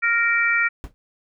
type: harmonic tone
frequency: 465.8 Hz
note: A#4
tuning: 1 cent flat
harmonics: 3 / 4 / 5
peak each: -21 / -21 / -21 dBFS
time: 0.02-0.69 s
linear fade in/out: 20 ms
type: noise with exponential decay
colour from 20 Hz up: brown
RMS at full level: -25 dBFS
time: 0.84-0.94 s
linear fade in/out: 0 ms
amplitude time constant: 20 ms
effects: none